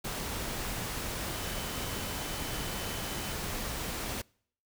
sine tone in noise, 3035 Hz, F#7, 43 cents sharp, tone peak -47 dBFS, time 1.34-3.34 s, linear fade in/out 10 ms, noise pink, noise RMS -36 dBFS, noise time 0.04-4.22 s, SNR -14 dB, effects noise-tail reverb RT60 0.6 s tail -26 dB re dry

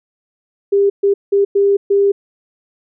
sine tone bursts at uneven times, 399.6 Hz, G4, 33 cents sharp, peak -9 dBFS, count 5, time 0.72-0.9 / 1.03-1.14 / 1.32-1.45 / 1.55-1.77 / 1.9-2.12 s, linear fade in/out 10 ms, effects none

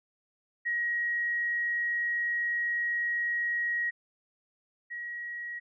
sine tone pair in turn, 1896 / 1905.3 Hz, A#6 / A#6, +29 / +37 cents, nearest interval unison, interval 8 cents, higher second, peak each -27 / -35 dBFS, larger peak first, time 0.65-3.91 / 4.9-5.6 s, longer first, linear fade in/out 20 ms, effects none

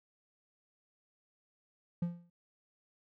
triangle tone with exponential decay, 172.8 Hz, F3, 18 cents flat, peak -26 dBFS, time 2.02-2.3 s, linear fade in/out 5 ms, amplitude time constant 59 ms, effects none

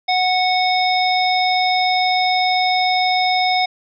harmonic tone, 737 Hz, F#5, 7 cents flat, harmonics 1 / 3 / 5 / 7, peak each -16 / -21 / -23 / -24 dBFS, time 0.08-3.66 s, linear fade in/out 10 ms, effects none

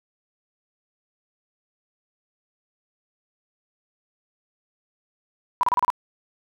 sine tone bursts, 987.8 Hz, B5, in tune, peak -16 dBFS, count 6, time 5.61-5.902 s, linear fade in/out 0 ms, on 22 ms, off 32 ms, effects none

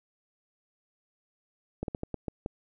slowing click train, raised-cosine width 2 ms, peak -19 dBFS, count 7, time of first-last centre 1.83-2.461 s, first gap 52 ms, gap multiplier 1.28, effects none

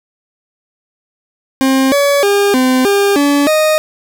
40% pulse tone with pitch steps, 266 / 567 / 403.6 / 256.9 / 401.4 / 286.1 / 620 Hz, C4 / C#5 / G#4 / C4 / G4 / D4 / D#5, +29 / +39 / -49 / -32 / +41 / -45 / -6 cents, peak -8 dBFS, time 1.61-3.78 s, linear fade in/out 0 ms, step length 310 ms, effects none

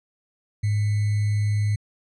sine tone with sample-and-hold, 104.4 Hz, G#2, 10 cents sharp, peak -19 dBFS, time 0.63-1.76 s, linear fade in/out 10 ms, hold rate 2100 Hz, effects resampled to 24000 Hz

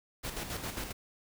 pink noise with tremolo, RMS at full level -37 dBFS, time 0.23-0.93 s, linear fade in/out 20 ms, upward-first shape square, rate 7.4 Hz, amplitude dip 50%, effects none

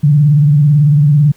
sine tone with vibrato, 146.83 Hz, D3, in tune, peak -5 dBFS, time 0.03-1.32 s, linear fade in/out 10 ms, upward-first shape sine, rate 18 Hz, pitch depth 93 cents each way, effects pink hiss -48 dBFS RMS until 1.36 s

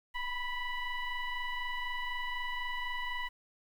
sine tone with frequency modulation, 977 Hz, B5, 19 cents flat, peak -33 dBFS, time 0.14-3.29 s, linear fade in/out 20 ms, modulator 989 Hz, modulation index 1.7, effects 10-bit

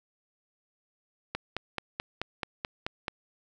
click train, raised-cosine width 0.3 ms, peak -15 dBFS, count 9, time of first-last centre 1.35-3.082 s, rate 4.62 Hz, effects none

